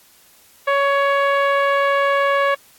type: tone with low-pass filter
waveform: 10% pulse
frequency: 559 Hz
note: C#5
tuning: 14 cents sharp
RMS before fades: -17 dBFS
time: 0.67-2.55 s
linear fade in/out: 10 ms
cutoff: 1500 Hz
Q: 0.75
effects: white hiss -51 dBFS RMS until 2.78 s + AAC 64 kbps